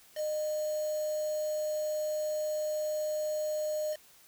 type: tone with quantisation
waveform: sine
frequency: 611 Hz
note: D#5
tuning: 32 cents flat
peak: -30 dBFS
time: 0.15-3.97 s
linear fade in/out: 50 ms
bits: 7
effects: white hiss -59 dBFS RMS until 4.27 s